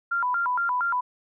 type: tone with vibrato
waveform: sine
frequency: 1174.7 Hz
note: D6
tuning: in tune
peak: -22 dBFS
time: 0.11-1.01 s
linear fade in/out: 10 ms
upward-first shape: square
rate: 4.3 Hz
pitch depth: 290 cents each way
effects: none